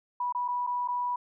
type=tone with dropouts; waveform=sine; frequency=980 Hz; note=B5; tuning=14 cents flat; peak=-27 dBFS; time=0.2-1.16 s; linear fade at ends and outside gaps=5 ms; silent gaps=0.325-0.348 / 0.48-0.484 / 0.667-0.672 / 0.877-0.884 s; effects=none